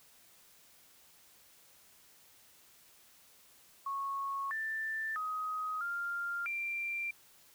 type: tone with pitch steps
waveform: sine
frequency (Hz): 1101 / 1773 / 1258 / 1396 / 2366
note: C#6 / A6 / D#6 / F6 / D7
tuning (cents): -12 / +13 / +19 / -1 / +12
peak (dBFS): -34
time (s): 3.86-7.11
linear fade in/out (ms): 5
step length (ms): 650
effects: white hiss -62 dBFS RMS until 7.54 s